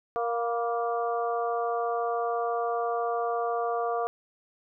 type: harmonic tone with a mistuned harmonic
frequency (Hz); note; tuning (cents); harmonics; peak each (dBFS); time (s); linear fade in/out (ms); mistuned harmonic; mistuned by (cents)
234; A#3; +7; 2 / 3 / 4 / 5 / 6; -30 / -29 / -42 / -33 / -44; 0.16-4.07; 0; 4; +61
effects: none